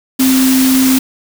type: tone in noise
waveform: sine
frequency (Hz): 261.6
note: C4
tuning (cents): 0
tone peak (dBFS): -8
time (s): 0.19-0.99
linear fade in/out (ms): 10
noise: white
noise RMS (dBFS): -17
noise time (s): 0.19-0.99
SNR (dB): +6
effects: none